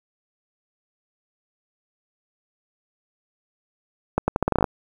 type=accelerating click train; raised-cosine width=1 ms; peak=-5 dBFS; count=11; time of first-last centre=4.18-4.642 s; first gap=100 ms; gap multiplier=0.81; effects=7-bit